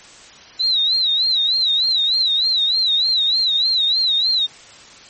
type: tone with vibrato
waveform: sine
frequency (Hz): 3930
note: B7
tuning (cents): -9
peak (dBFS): -14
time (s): 0.59-4.47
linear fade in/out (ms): 20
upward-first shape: sine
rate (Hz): 3.3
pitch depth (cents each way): 120
effects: white hiss -42 dBFS RMS until 5.09 s + MP3 32 kbps